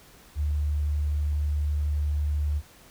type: tone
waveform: sine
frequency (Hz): 74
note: D2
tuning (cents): +14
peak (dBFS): -23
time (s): 0.35-2.62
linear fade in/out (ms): 50
effects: pink hiss -53 dBFS RMS until 2.9 s